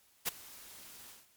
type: noise with ADSR envelope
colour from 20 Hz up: white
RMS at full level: -30 dBFS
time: 0.25-1.28 s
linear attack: 32 ms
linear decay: 11 ms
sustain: -22 dB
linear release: 190 ms
effects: white hiss -67 dBFS RMS until 1.36 s + MP3 96 kbps